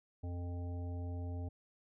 harmonic tone, 87.7 Hz, F2, 8 cents sharp, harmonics 1 / 3 / 5 / 7 / 9, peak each -38 / -48 / -54 / -55 / -57 dBFS, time 0.23-1.49 s, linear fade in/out 10 ms, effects none

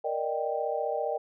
sine chord, Eb major seventh, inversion second, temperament equal, 466.2 / 587.3 / 622.3 / 784 Hz, Bb4 / D5 / Eb5 / G5, 0 / 0 / 0 / 0 cents, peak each -33 dBFS, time 0.04-1.18 s, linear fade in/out 10 ms, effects none

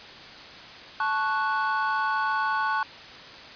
triangle chord, F# minor, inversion first, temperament equal with one note detuned, 874.4 / 1108.7 / 1480 Hz, A5 / C#6 / F#6, -11 / 0 / 0 cents, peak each -26 dBFS, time 1-2.83 s, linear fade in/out 2 ms, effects white hiss -43 dBFS RMS until 3.55 s + resampled to 11025 Hz

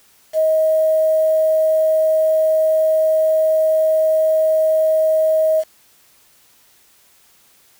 sine tone with quantisation, 631 Hz, D#5, 24 cents sharp, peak -12 dBFS, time 0.33-5.64 s, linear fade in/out 50 ms, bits 6, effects white hiss -53 dBFS RMS until 7.79 s

